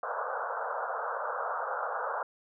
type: band-pass noise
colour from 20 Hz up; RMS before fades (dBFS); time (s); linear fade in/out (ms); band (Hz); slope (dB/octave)
white; -34; 0.03-2.23; 2; 460 to 1500; 96
effects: none